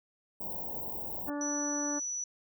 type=band-stop noise; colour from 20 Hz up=white; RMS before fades=-38 dBFS; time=0.4-1.3 s; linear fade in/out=5 ms; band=970 to 16000 Hz; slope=96 dB/octave
type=harmonic tone; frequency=290.6 Hz; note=D4; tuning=18 cents flat; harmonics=1 / 2 / 3 / 4 / 5 / 6; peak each=-34 / -40 / -44 / -46 / -48 / -50 dBFS; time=1.27-2 s; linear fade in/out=20 ms
type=tone; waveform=sine; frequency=5920 Hz; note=F#8; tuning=in tune; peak=-33 dBFS; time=1.41-2.24 s; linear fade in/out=2 ms
effects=none